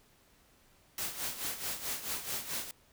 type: noise with tremolo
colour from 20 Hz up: white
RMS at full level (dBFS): -35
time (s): 0.98-2.71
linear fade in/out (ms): 2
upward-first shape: sine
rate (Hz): 4.6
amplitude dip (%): 70
effects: pink hiss -65 dBFS RMS until 2.92 s